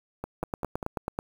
two click trains, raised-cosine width 1 ms, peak -19 / -15 dBFS, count 4 / 8, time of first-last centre 0.24-0.828 / 0.43-1.189 s, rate 5.1 / 9.22 Hz, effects 7-bit

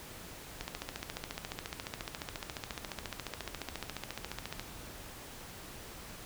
click train, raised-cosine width 0.2 ms, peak -20 dBFS, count 58, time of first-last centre 0.61-4.596 s, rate 14.3 Hz, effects pink hiss -48 dBFS RMS until 6.25 s

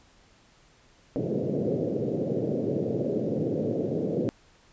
white band-pass noise, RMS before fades -28 dBFS, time 1.16-4.29 s, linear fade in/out 0 ms, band 110 to 540 Hz, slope 48 dB/octave, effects pink hiss -59 dBFS RMS until 4.72 s + resampled to 16000 Hz

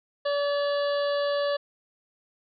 harmonic tone, 573 Hz, D5, 43 cents flat, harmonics 1 / 2 / 3 / 5 / 6 / 7 / 8, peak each -24 / -34 / -36 / -42 / -41 / -42 / -42 dBFS, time 0.25-1.57 s, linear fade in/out 10 ms, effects none

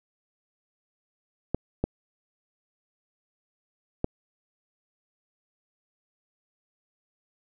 clicks, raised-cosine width 2 ms, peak -11 dBFS, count 3, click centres 1.546 / 1.84 / 4.044 s, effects none

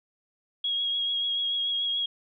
sine tone with vibrato, 3298 Hz, G#7, 13 cents flat, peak -25 dBFS, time 0.64-2.06 s, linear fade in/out 5 ms, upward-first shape triangle, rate 6.9 Hz, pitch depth 24 cents each way, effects none

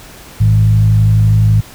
sine tone with frequency modulation, 107.8 Hz, A2, 35 cents flat, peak -6 dBFS, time 0.4-1.61 s, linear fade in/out 10 ms, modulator 51.9 Hz, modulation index 0.62, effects pink hiss -36 dBFS RMS until 1.74 s

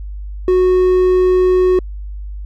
triangle tone, 367.4 Hz, F#4, 12 cents flat, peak -7 dBFS, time 0.48-1.79 s, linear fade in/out 2 ms, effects added 50 Hz sine -24 dBFS peak until 2.45 s

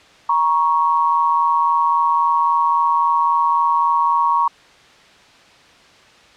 sine tone pair together, 945 / 1108.7 Hz, A#5 / C#6, +23 / 0 cents, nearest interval minor third, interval 277 cents, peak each -16 dBFS, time 0.29-4.48 s, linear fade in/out 5 ms, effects white hiss -47 dBFS RMS until 6.36 s + low-pass 4000 Hz 12 dB/octave

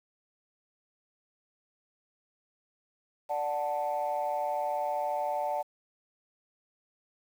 sine chord, D major, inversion none, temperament equal, 587.3 / 740 / 880 Hz, D5 / F#5 / A5, 0 / 0 / 0 cents, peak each -32 dBFS, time 3.29-5.63 s, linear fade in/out 20 ms, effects tanh soft clip ceiling -22 dBFS + 9-bit

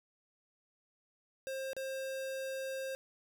square tone with dropouts, 532 Hz, C5, 29 cents sharp, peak -38 dBFS, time 1.47-2.95 s, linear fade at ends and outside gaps 0 ms, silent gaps 1.732-1.766 s, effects none

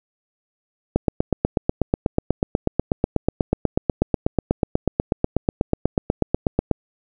click train, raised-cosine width 2 ms, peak -3 dBFS, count 48, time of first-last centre 0.96-6.713 s, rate 8.17 Hz, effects none

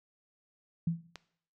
sine tone with exponential decay, 167 Hz, E3, 23 cents sharp, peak -24 dBFS, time 0.87-1.07 s, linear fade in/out 5 ms, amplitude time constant 43 ms
click, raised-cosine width 0.2 ms, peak -25 dBFS, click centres 1.157 s
effects noise-tail reverb RT60 0.6 s tail -18 dB re dry

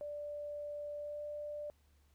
sine tone with pitch glide, 587.3 to 591.4 Hz, D5 to D5, 0 to +12 cents, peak -40 dBFS, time 0.01-1.7 s, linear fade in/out 0 ms, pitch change +12 cents, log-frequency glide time 0.96-1.22 s, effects added 72 Hz sine -67 dBFS peak until 2.14 s + pink hiss -75 dBFS RMS until 2.14 s

